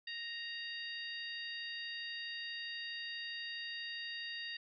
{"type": "harmonic tone", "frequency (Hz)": 932.3, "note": "A#5", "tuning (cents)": 0, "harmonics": [2, 3, 4, 5], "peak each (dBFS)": [-44, -46, -47, -48], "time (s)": [0.07, 4.57], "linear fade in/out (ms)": 5, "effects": ["MP3 96 kbps"]}